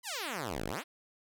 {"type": "exponential two-way sweep", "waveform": "5% pulse", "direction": "down then up", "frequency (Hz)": [1046.5, 43.65, 378.4], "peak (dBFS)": -24, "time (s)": [0.03, 0.84], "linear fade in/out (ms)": 50, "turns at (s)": 0.65, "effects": []}